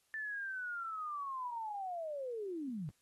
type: linear sweep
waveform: sine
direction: down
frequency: 1773 to 138.59 Hz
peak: -38 dBFS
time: 0.14-2.89 s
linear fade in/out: 0 ms
effects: white hiss -75 dBFS RMS until 3.01 s + AAC 32 kbps